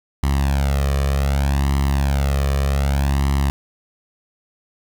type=tone with flanger; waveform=sawtooth; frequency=69.3 Hz; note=C#2; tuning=in tune; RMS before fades=-18 dBFS; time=0.23-3.5 s; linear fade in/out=0 ms; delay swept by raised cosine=0.99 to 1.69 ms; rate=0.65 Hz; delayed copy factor=+0.8; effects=none

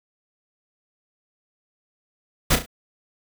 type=noise with echo; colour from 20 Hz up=pink; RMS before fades=-17 dBFS; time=2.5-2.56 s; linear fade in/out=10 ms; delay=34 ms; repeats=3; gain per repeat=-8 dB; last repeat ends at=2.662 s; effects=none

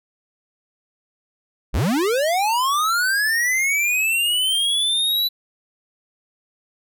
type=linear sweep; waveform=square; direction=up; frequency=32.92 to 3985 Hz; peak=-18 dBFS; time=1.73-5.29 s; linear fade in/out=20 ms; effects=none

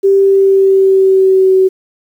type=tone with pitch glide; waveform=sine; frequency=392 to 377.8 Hz; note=G4 to F#4; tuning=0 to +36 cents; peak=-5 dBFS; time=0.03-1.69 s; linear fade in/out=20 ms; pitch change=-64 cents; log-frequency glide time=0.19-1.54 s; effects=7-bit

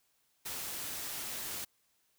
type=noise; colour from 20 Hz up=white; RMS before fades=-40 dBFS; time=0.45-1.65 s; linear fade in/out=10 ms; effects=white hiss -74 dBFS RMS until 2.18 s

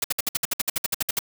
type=noise bursts; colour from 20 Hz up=white; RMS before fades=-23 dBFS; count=15; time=0.02-1.191 s; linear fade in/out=5 ms; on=23 ms; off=59 ms; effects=none

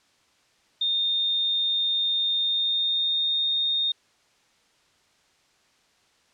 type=tone with pitch glide; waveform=sine; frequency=3648 to 3678 Hz; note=A#7 to A#7; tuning=-38 to -24 cents; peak=-21 dBFS; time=0.81-3.92 s; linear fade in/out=5 ms; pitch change=+14 cents; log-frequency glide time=2.35-3.49 s; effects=white hiss -63 dBFS RMS until 6.33 s + low-pass 6000 Hz 12 dB/octave

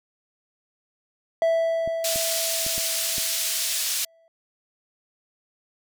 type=tone with exponential decay; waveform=triangle; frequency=659 Hz; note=E5; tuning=1 cent flat; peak=-15 dBFS; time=1.42-4.28 s; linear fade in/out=1 ms; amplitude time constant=620 ms
type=clicks; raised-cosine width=3 ms; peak=-24 dBFS; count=5; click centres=1.876 / 2.159 / 2.665 / 2.78 / 3.182 s
type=band-pass noise; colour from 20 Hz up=pink; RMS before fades=-26 dBFS; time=2.04-4.05 s; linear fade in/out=5 ms; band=3900 to 15000 Hz; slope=12 dB/octave
effects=none

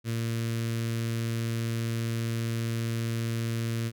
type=tone with notch filter; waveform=sawtooth; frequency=115 Hz; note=A#2; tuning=23 cents flat; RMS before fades=-30 dBFS; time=0.04-3.92 s; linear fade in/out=50 ms; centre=810 Hz; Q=0.66; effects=none

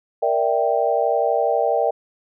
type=chord; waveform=sine; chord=E half-diminished seventh; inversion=second; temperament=equal; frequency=466.2 / 587.3 / 659.3 / 784 Hz; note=Bb4 / D5 / E5 / G5; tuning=0 / 0 / 0 / 0 cents; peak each=-22 dBFS; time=0.22-1.91 s; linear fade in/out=10 ms; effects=none

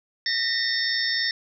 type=tone cluster; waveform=sine; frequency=1830 / 1953 / 3669 / 4506 / 5350 Hz; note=A#6 / B6 / A#7 / C#8 / E8; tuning=-32 / -20 / -28 / +28 / +25 cents; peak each=-28 / -31 / -31 / -33 / -25 dBFS; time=0.26-1.31 s; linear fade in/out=2 ms; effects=none

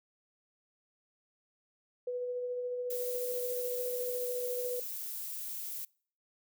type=tone with tremolo; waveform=sine; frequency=493.9 Hz; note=B4; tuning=in tune; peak=-32 dBFS; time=2.07-4.8 s; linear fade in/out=5 ms; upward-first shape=sine; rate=14 Hz; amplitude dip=25%
type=noise; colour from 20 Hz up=violet; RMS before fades=-40 dBFS; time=2.9-5.85 s; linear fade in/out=5 ms
effects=noise-tail reverb RT60 0.5 s tail -26 dB re dry

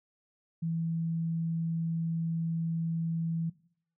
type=tone; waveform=sine; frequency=164.81 Hz; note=E3; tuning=in tune; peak=-29 dBFS; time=0.62-3.5 s; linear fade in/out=10 ms; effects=noise-tail reverb RT60 0.6 s tail -19 dB re dry

